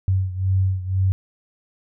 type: beating tone pair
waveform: sine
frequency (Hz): 94.1 / 96.1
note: F#2 / G2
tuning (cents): +30 / -34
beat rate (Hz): 2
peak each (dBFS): -19 / -23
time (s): 0.08-1.12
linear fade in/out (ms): 0
effects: none